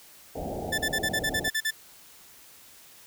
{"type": "low-pass noise", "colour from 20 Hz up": "white", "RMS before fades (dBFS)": -34, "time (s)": [0.35, 1.49], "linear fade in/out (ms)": 10, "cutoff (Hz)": 810, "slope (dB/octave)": 96}
{"type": "tone bursts", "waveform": "sawtooth", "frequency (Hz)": 1760, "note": "A6", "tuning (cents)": 0, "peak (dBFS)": -21, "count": 10, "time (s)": [0.72, 1.709], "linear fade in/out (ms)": 10, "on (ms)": 62, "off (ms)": 41}
{"effects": ["white hiss -52 dBFS RMS until 3.06 s"]}